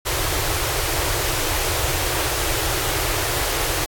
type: band-stop noise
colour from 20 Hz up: pink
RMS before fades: -22 dBFS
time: 0.05-3.86 s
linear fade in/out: 20 ms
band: 140 to 300 Hz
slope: 96 dB/octave
effects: AAC 64 kbps